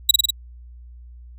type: tone with echo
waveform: sawtooth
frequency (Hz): 3862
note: B7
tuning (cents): -39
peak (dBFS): -5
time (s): 0.09-0.11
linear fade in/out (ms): 5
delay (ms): 49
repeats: 4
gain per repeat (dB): -2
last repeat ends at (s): 0.306
effects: added 60 Hz sine -39 dBFS peak until 1.38 s